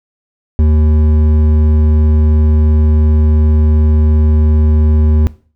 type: tone with hard clipping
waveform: sine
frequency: 76.9 Hz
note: D#2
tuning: 20 cents flat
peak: -8 dBFS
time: 0.59-5.27 s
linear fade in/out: 0 ms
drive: 9 dB
effects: noise-tail reverb RT60 0.4 s tail -18 dB re dry